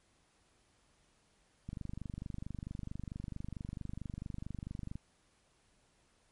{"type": "click train", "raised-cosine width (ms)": 5, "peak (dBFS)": -29, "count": 81, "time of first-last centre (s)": [1.69, 4.955], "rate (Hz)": 24.5, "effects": ["pink hiss -71 dBFS RMS until 6.31 s", "MP3 48 kbps"]}